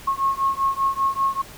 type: beating tone pair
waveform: sine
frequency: 1085 / 1090.1 Hz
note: C#6 / C#6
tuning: -37 / -29 cents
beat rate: 5.1 Hz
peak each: -22 dBFS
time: 0.07-1.42 s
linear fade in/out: 10 ms
effects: pink hiss -42 dBFS RMS until 1.57 s